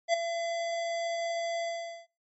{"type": "tone with ADSR envelope", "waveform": "square", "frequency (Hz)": 676, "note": "E5", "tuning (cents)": 43, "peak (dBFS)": -21, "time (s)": [0.08, 2.07], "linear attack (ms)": 56, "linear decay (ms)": 8, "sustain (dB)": -10, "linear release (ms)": 450, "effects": ["noise-tail reverb RT60 0.3 s tail -22 dB re dry", "MP3 32 kbps"]}